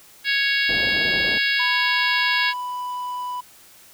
harmonic tone, 554.4 Hz, C#5, in tune, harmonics 3 / 4 / 5 / 6 / 7 / 8 / 9, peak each -22 / -24 / -26 / -28 / -29 / -30 / -31 dBFS, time 0.24-2.54 s, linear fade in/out 50 ms
white low-pass noise, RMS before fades -32 dBFS, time 0.69-1.38 s, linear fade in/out 0 ms, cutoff 690 Hz, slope 24 dB/octave
triangle tone, 991 Hz, B5, 6 cents sharp, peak -24 dBFS, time 1.59-3.41 s, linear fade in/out 10 ms
effects white hiss -49 dBFS RMS until 3.93 s

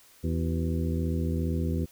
harmonic tone with a mistuned harmonic, 82.41 Hz, E2, in tune, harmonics 1 / 2 / 3 / 4 / 5 / 6, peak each -28 / -31 / -33 / -38 / -38 / -41 dBFS, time 0.23-1.86 s, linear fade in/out 20 ms, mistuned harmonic 5, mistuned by -120 cents, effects white hiss -57 dBFS RMS until 1.91 s

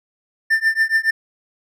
triangle tone with tremolo, 1788 Hz, A6, 27 cents sharp, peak -9 dBFS, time 0.5-1.11 s, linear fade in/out 10 ms, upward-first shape triangle, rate 7.1 Hz, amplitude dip 100%, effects none

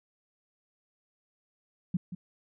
sine tone with echo, 179.5 Hz, F3, 48 cents sharp, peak -24 dBFS, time 1.94-1.97 s, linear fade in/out 5 ms, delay 180 ms, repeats 1, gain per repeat -11 dB, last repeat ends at 2.15 s, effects none

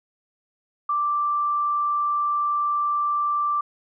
sine tone, 1174.7 Hz, D6, in tune, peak -20 dBFS, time 0.89-3.61 s, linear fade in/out 5 ms, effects none

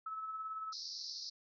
sine tone with tremolo, 1300 Hz, E6, 24 cents flat, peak -38 dBFS, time 0.06-0.73 s, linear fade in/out 5 ms, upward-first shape sine, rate 18 Hz, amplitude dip 40%
pink band-pass noise, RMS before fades -45 dBFS, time 0.72-1.3 s, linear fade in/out 10 ms, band 4200 to 5600 Hz, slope 96 dB/octave
effects none

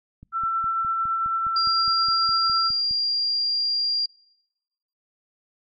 click train, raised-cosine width 5 ms, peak -31 dBFS, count 14, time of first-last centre 0.23-2.91 s, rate 4.85 Hz
sine tone with tremolo, 1340 Hz, E6, 28 cents sharp, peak -21 dBFS, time 0.32-2.71 s, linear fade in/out 50 ms, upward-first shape sine, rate 9 Hz, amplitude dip 25%
sine tone, 4779 Hz, D8, 29 cents sharp, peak -21 dBFS, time 1.56-4.06 s, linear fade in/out 5 ms
effects noise-tail reverb RT60 1.0 s tail -24 dB re dry

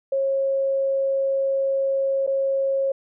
sine tone with dropouts, 543 Hz, C#5, 36 cents flat, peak -19 dBFS, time 0.12-2.92 s, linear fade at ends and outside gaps 5 ms, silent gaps 2.266-2.274 s, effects none

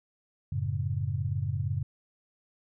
sine chord, F# minor, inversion none, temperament equal, 92.5 / 110 / 138.59 Hz, F#2 / A2 / C#3, 0 / 0 / 0 cents, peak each -32 dBFS, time 0.52-1.83 s, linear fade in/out 5 ms, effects none

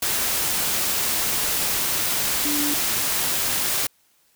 sine tone in noise, 293.7 Hz, D4, in tune, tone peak -25 dBFS, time 2.45-2.74 s, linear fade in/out 5 ms, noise white, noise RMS -23 dBFS, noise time 0.02-3.87 s, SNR -5 dB, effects white hiss -62 dBFS RMS until 4.35 s

